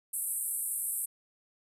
pink band-pass noise, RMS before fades -34 dBFS, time 0.13-1.06 s, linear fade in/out 10 ms, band 8300 to 13000 Hz, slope 96 dB/octave, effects none

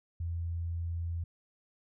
sine tone, 84.5 Hz, E2, 43 cents sharp, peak -32 dBFS, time 0.2-1.24 s, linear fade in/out 5 ms, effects none

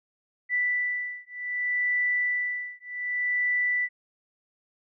sine beating tone pair, 1975.5 / 1976.15 Hz, B6 / B6, 0 / +1 cents, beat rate 0.65 Hz, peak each -28 dBFS, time 0.49-3.89 s, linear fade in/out 50 ms, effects none

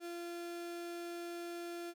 35% pulse tone, 344.3 Hz, F4, 25 cents flat, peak -40 dBFS, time 0-1.94 s, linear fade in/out 50 ms, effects none

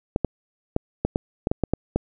clicks, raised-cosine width 2 ms, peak -7 dBFS, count 10, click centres 0.161 / 0.247 / 0.764 / 1.05 / 1.159 / 1.471 / 1.515 / 1.637 / 1.736 / 1.96 s, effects none

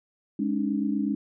sine chord, Ab suspended fourth, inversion none, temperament equal with one note detuned, 207.7 / 277.2 / 304.9 Hz, Ab3 / Db4 / Eb4, 0 / 0 / -35 cents, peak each -27 / -28 / -30 dBFS, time 0.39-1.15 s, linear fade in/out 5 ms, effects none

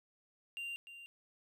triangle tone with echo, 2780 Hz, F7, 9 cents flat, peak -38 dBFS, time 0.57-0.76 s, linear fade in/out 0 ms, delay 300 ms, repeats 1, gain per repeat -10 dB, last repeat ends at 1.06 s, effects none

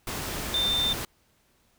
sine tone in noise, 3585 Hz, A7, 32 cents sharp, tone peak -23 dBFS, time 0.54-0.93 s, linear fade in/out 2 ms, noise pink, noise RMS -33 dBFS, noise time 0.07-1.05 s, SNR +7 dB, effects pink hiss -66 dBFS RMS until 1.78 s

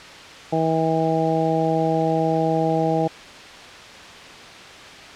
harmonic tone, 161.2 Hz, E3, 38 cents flat, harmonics 1 / 2 / 3 / 4 / 5, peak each -24 / -24 / -24 / -24 / -24 dBFS, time 0.52-3.08 s, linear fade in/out 10 ms, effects white hiss -39 dBFS RMS until 5.15 s + low-pass 4000 Hz 12 dB/octave

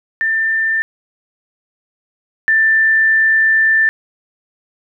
sine tone pair in turn, 1788 / 1775.6 Hz, A6 / A6, +27 / +15 cents, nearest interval unison, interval 12 cents, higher first, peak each -13 / -9 dBFS, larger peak second, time 0.21-0.82 / 2.48-3.89 s, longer second, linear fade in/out 0 ms, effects none

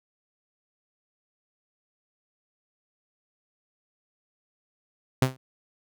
sawtooth tone with exponential decay, 130.1 Hz, C3, 9 cents flat, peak -13 dBFS, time 5.22-5.37 s, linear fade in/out 5 ms, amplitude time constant 32 ms, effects none

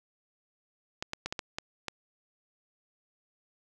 clicks, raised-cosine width 0.2 ms, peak -16 dBFS, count 7, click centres 1.025 / 1.134 / 1.26 / 1.325 / 1.392 / 1.585 / 1.883 s, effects none

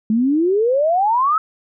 sine exponential sweep, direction up, 211.1 to 1318.5 Hz, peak -13 dBFS, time 0.1-1.38 s, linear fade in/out 2 ms, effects none

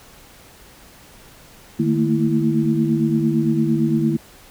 sine tone cluster, 152.1 / 221.1 / 229.9 / 330.7 Hz, D#3 / A3 / A#3 / E4, -39 / +9 / -24 / +6 cents, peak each -21 dBFS, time 1.79-4.17 s, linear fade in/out 10 ms, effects pink hiss -46 dBFS RMS until 4.5 s

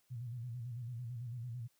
sine tone with vibrato, 120 Hz, B2, 49 cents flat, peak -40 dBFS, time 0.1-1.68 s, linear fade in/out 20 ms, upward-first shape square, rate 9 Hz, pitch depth 76 cents each way, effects white hiss -75 dBFS RMS until 1.79 s

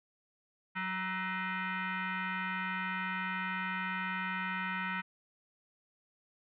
sine tone with frequency modulation, 184.9 Hz, F#3, 1 cent flat, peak -33 dBFS, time 0.75-5.02 s, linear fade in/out 20 ms, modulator 564 Hz, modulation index 3.9, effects none

